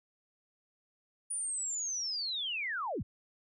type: linear sweep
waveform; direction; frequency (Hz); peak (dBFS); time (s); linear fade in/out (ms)
sine; down; 9590 to 35.75; -33; 1.3-3.03; 10
effects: none